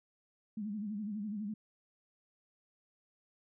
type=tone with vibrato; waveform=sine; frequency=208.9 Hz; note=G#3; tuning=10 cents sharp; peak=-36 dBFS; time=0.57-1.54 s; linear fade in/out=5 ms; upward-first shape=sine; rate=12 Hz; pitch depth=93 cents each way; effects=none

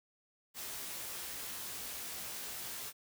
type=noise with comb filter; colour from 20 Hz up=white; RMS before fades=-43 dBFS; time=0.54-2.93 s; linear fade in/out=50 ms; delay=17 ms; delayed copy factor=+0.6; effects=none

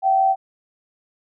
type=tone pair together; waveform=sine; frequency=684.2 / 770 Hz; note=F5 / G5; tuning=-36 / -31 cents; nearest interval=major second; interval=205 cents; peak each=-24 / -14 dBFS; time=0.02-0.36 s; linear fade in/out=50 ms; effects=none

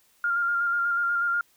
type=tone with vibrato; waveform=sine; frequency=1400 Hz; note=F6; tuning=4 cents sharp; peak=-22 dBFS; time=0.24-1.41 s; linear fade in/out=2 ms; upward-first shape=square; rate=8.2 Hz; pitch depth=18 cents each way; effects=white hiss -63 dBFS RMS until 1.56 s

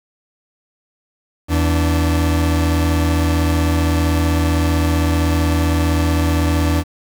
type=tone pair together; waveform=40% pulse; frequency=81.63 / 290.9 Hz; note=E2 / D4; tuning=-16 / -16 cents; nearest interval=octave + minor seventh; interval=2200 cents; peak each=-14 / -19 dBFS; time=1.48-6.84 s; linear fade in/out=50 ms; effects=7-bit

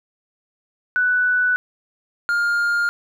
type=tone pair in turn; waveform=sine / triangle; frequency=1487 / 1409.8 Hz; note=F#6 / F6; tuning=+8 / +16 cents; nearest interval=minor second; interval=92 cents; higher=first; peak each=-15 dBFS; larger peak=neither; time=0.96-1.56 / 2.29-2.89 s; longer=neither; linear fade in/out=0 ms; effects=none

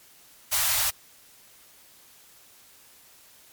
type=band-stop noise; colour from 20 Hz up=white; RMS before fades=-24 dBFS; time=0.51-0.91 s; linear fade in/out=20 ms; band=130 to 600 Hz; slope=96 dB/octave; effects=white hiss -54 dBFS RMS until 3.52 s + MP3 96 kbps

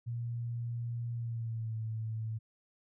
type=tone with pitch glide; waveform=sine; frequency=118.2 to 110.92 Hz; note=A#2 to A2; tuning=+24 to +14 cents; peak=-34 dBFS; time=0.06-2.39 s; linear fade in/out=20 ms; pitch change=-110 cents; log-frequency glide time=1.13-1.76 s; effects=none

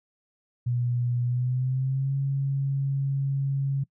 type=tone with pitch glide; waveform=sine; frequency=121.8 to 137.51 Hz; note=B2 to C#3; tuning=-24 to -14 cents; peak=-23 dBFS; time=0.66-3.84 s; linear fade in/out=10 ms; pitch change=+210 cents; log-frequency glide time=1.24-2.15 s; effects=noise-tail reverb RT60 0.1 s tail -22 dB re dry

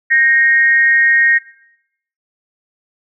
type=tone with amplitude modulation; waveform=sine; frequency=1866 Hz; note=A#6; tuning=1 cent sharp; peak=-5 dBFS; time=0.1-1.39 s; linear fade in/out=20 ms; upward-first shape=sine; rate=274 Hz; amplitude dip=70%; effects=noise-tail reverb RT60 0.8 s tail -19 dB re dry

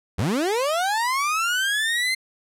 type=linear sweep; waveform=30% pulse; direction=up; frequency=73.8 to 2093 Hz; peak=-18 dBFS; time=0.18-2.15 s; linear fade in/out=10 ms; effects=low-pass 12000 Hz 12 dB/octave

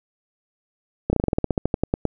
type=slowing click train; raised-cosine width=2 ms; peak=-6 dBFS; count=16; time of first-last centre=1.1-2.053 s; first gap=30 ms; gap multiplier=1.1; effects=none

